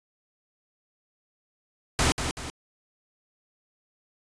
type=noise with echo; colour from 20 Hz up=pink; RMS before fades=-22 dBFS; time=1.99-2.12 s; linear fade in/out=0 ms; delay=190 ms; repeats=2; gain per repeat=-7 dB; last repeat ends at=2.5 s; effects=resampled to 22050 Hz